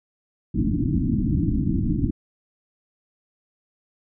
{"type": "low-pass noise", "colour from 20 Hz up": "white", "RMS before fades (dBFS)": -22, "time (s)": [0.54, 2.11], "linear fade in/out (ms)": 10, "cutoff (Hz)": 320, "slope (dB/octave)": 96, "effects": []}